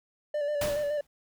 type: tone with vibrato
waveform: triangle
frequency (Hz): 587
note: D5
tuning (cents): -1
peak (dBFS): -25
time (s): 0.34-1.01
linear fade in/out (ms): 5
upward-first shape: square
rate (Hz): 7.1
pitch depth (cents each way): 29
type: noise with exponential decay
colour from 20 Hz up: pink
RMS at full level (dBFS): -30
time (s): 0.61-1.07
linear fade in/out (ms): 5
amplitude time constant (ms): 100
effects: none